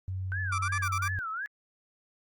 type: tone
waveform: sine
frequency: 93.8 Hz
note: F#2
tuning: 24 cents sharp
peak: -31 dBFS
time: 0.08-1.19 s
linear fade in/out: 0 ms
type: tone with vibrato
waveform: sine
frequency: 1493 Hz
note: F#6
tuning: 15 cents sharp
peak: -32 dBFS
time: 0.32-1.46 s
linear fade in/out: 0 ms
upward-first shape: sine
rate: 2.8 Hz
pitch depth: 260 cents each way
type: tone bursts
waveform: 30% pulse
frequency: 1174.7 Hz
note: D6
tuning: in tune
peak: -27 dBFS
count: 6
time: 0.52-1.082 s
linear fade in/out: 5 ms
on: 62 ms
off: 38 ms
effects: Opus 32 kbps